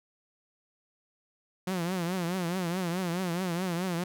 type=tone with vibrato; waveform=sawtooth; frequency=177.9 Hz; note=F3; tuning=32 cents sharp; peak=-25 dBFS; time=1.67-4.04 s; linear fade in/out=5 ms; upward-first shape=triangle; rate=4.7 Hz; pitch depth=140 cents each way; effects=none